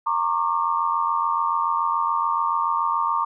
sine tone cluster, 923 / 1096 / 1183 Hz, A#5 / C#6 / D6, -17 / -20 / +12 cents, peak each -24 dBFS, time 0.06-3.25 s, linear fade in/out 10 ms, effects none

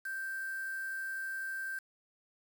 sine tone with quantisation, 1568 Hz, G6, in tune, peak -36 dBFS, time 0.05-1.79 s, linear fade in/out 5 ms, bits 8, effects none

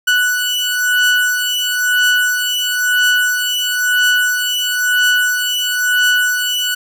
30% pulse beating tone pair, 1480 / 1481 Hz, F#6 / F#6, 0 / +1 cents, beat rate 1 Hz, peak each -13 dBFS, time 0.07-6.75 s, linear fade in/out 10 ms, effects none

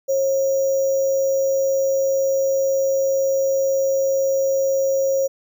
sine tone with sample-and-hold, 541 Hz, C#5, 42 cents flat, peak -16 dBFS, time 0.08-5.28 s, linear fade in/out 20 ms, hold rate 6300 Hz, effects none

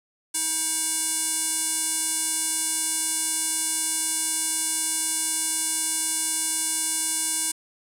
square tone with band-pass filter, 318 Hz, D#4, 38 cents sharp, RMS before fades -26 dBFS, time 0.34-7.52 s, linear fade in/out 10 ms, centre 9000 Hz, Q 3.6, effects none

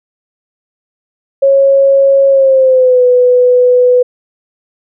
sine tone with pitch glide, 548 to 496.7 Hz, C#5 to B4, -20 to +10 cents, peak -4 dBFS, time 1.42-4.03 s, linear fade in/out 10 ms, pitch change -170 cents, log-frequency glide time 2.29-3.04 s, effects none

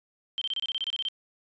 sine tone bursts, 3136 Hz, G7, in tune, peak -27 dBFS, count 12, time 0.38-1.085 s, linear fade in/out 0 ms, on 34 ms, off 27 ms, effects resampled to 16000 Hz

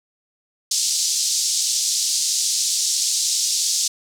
white band-pass noise, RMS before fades -21 dBFS, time 0.71-3.88 s, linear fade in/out 5 ms, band 4400 to 7500 Hz, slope 24 dB/octave, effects none

